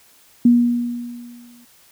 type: tone with exponential decay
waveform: sine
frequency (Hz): 240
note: B3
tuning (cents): -49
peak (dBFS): -7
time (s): 0.45-1.65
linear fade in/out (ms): 5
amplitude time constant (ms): 260
effects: white hiss -52 dBFS RMS until 1.91 s